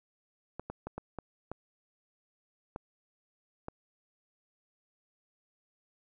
clicks, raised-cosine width 1 ms, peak -24 dBFS, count 8, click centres 0.596 / 0.7 / 0.87 / 0.98 / 1.187 / 1.516 / 2.761 / 3.684 s, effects none

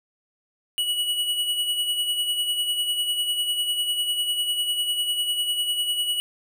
square tone with tremolo, 2930 Hz, F#7, 18 cents flat, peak -21 dBFS, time 0.78-6.2 s, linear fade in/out 0 ms, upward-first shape sine, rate 10 Hz, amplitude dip 50%, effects none

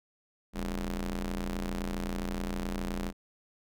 sawtooth ring-modulated tone, 87.31 Hz, F2, in tune, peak -25 dBFS, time 0.53-3.13 s, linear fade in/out 50 ms, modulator 115 Hz, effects none

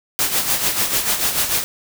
white noise with tremolo, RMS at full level -17 dBFS, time 0.19-1.64 s, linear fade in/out 0 ms, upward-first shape sine, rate 6.8 Hz, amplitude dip 60%, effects none

